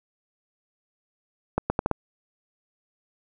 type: accelerating click train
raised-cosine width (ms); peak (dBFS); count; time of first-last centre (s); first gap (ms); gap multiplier
1; -8; 5; 1.58-1.913; 120; 0.76
effects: none